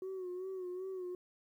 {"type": "tone with vibrato", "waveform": "sine", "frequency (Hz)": 370, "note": "F#4", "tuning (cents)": 0, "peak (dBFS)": -37, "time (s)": [0.02, 1.15], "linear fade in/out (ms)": 2, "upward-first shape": "sine", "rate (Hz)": 2.6, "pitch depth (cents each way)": 57, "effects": ["tanh soft clip ceiling -37 dBFS", "12-bit"]}